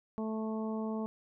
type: harmonic tone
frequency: 219.3 Hz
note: A3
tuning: 6 cents flat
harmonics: 1 / 2 / 3 / 4 / 5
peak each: -34 / -40 / -44 / -46 / -48 dBFS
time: 0.18-1.06 s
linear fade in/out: 0 ms
effects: none